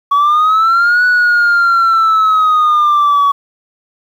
sine linear two-way sweep, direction up then down, 1124 to 1480 to 1124 Hz, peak -5 dBFS, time 0.11-3.32 s, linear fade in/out 10 ms, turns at 1.05 s, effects tanh soft clip ceiling -6 dBFS + 7-bit

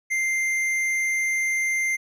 sine tone with tanh clipping, 2093 Hz, C7, in tune, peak -23 dBFS, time 0.1-1.97 s, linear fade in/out 20 ms, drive 11 dB, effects none

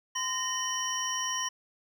triangle tone cluster, 1026 / 1846 / 3018 / 5670 Hz, C6 / A#6 / F#7 / F8, -34 / -17 / +34 / +25 cents, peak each -33 / -36 / -34 / -32 dBFS, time 0.15-1.49 s, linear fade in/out 10 ms, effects none

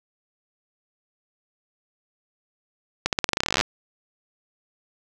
accelerating click train, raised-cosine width 0.2 ms, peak -3 dBFS, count 20, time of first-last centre 3.06-3.611 s, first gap 68 ms, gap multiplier 0.89, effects none

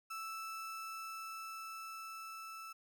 35% pulse tone with level ramp, 1318.5 Hz, E6, in tune, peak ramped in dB -40 to -45 dBFS, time 0.1-2.73 s, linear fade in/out 10 ms, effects none

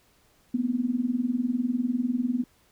sine tone with tremolo, 246.9 Hz, B3, in tune, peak -19 dBFS, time 0.54-2.44 s, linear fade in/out 5 ms, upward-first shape triangle, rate 20 Hz, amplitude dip 95%, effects pink hiss -63 dBFS RMS until 2.71 s

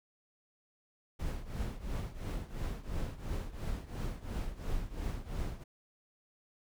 brown noise with tremolo, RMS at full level -34 dBFS, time 1.19-5.64 s, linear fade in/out 10 ms, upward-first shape triangle, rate 2.9 Hz, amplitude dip 85%, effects none

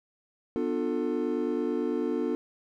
triangle chord, B half-diminished seventh, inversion none, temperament just, 246.9 / 296.3 / 355.6 / 444.5 Hz, B3 / D4 / F4 / A4, 0 / +15 / +31 / +18 cents, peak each -30 dBFS, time 0.56-2.35 s, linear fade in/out 0 ms, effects none

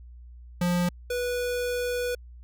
square tone pair in turn, 176.4 / 490.4 Hz, F3 / B4, +18 / -12 cents, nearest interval octave + tritone, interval 1770 cents, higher second, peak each -23 / -27 dBFS, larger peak first, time 0.61-0.89 / 1.1-2.15 s, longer second, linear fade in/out 5 ms, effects added 60 Hz sine -43 dBFS peak until 2.43 s

